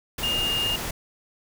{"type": "tone in noise", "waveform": "sine", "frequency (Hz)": 2829, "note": "F7", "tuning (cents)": 22, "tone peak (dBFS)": -23, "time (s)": [0.23, 0.76], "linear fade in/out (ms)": 5, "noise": "pink", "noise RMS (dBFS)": -31, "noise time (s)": [0.18, 0.91], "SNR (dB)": 5, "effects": []}